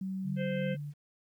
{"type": "tone", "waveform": "sine", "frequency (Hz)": 190.2, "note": "F#3", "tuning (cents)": 48, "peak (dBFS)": -33, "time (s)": [0.01, 0.75], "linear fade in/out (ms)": 5}
{"type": "tone with tremolo", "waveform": "sine", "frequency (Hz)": 146.2, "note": "D3", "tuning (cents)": -7, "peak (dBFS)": -34, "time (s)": [0.23, 0.94], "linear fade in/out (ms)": 50, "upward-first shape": "triangle", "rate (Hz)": 2.7, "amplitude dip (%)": 30}
{"type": "harmonic tone", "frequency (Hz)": 520, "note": "C5", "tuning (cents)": -11, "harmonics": [1, 3, 4, 5, 6], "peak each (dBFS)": [-34, -44, -46, -48, -50], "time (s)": [0.36, 0.77], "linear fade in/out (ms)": 50}
{"effects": ["11-bit"]}